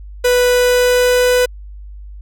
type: tone with pitch glide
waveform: 45% pulse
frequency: 493.9 to 497 Hz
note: B4 to B4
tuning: 0 to +11 cents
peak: -10 dBFS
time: 0.24-1.46 s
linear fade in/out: 10 ms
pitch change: +11 cents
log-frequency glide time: 0.51-1.34 s
effects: added 50 Hz sine -30 dBFS peak until 2.21 s